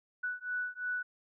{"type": "beating tone pair", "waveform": "sine", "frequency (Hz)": [1480, 1482.9], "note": ["F#6", "F#6"], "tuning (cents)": [0, 3], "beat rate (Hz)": 2.9, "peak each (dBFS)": [-37, -37], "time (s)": [0.23, 1.03], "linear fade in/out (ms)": 10, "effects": []}